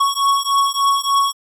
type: beating tone pair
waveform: square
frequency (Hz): 1108.7 / 1112.1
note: C#6 / C#6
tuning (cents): 0 / +5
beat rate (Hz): 3.4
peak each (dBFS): -18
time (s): 0-1.33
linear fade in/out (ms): 10
effects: low-pass 12000 Hz 12 dB/octave